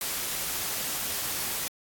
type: noise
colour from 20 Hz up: white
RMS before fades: -31 dBFS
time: 0.01-1.68 s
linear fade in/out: 2 ms
effects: AAC 64 kbps